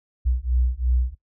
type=beating tone pair; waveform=sine; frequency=60.5 / 63.4 Hz; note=B1 / B1; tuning=-35 / +46 cents; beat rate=2.9 Hz; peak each=-22 dBFS; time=0.25-1.15 s; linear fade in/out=20 ms; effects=noise-tail reverb RT60 0.1 s tail -18 dB re dry